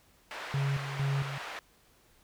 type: band-pass noise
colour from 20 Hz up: white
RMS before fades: -41 dBFS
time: 0.31-1.59 s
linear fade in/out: 0 ms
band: 570 to 2000 Hz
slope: 12 dB/octave
type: tone with tremolo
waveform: triangle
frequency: 138.59 Hz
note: C#3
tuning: in tune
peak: -25 dBFS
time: 0.54-1.38 s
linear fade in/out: 2 ms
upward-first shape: square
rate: 2.2 Hz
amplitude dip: 65%
effects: pink hiss -64 dBFS RMS until 2.23 s